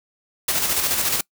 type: noise with tremolo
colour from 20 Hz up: white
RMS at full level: -20 dBFS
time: 0.48-1.21 s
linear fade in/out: 5 ms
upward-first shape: square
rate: 14 Hz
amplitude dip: 40%
effects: noise-tail reverb RT60 0.1 s tail -24 dB re dry